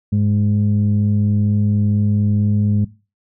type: tone pair together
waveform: sine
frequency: 103.34 / 207.7 Hz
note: G#2 / G#3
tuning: -8 / 0 cents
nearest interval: octave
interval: 1208 cents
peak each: -14 / -16 dBFS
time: 0.12-2.85 s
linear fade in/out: 10 ms
effects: noise-tail reverb RT60 0.3 s tail -18 dB re dry + tanh soft clip ceiling -8 dBFS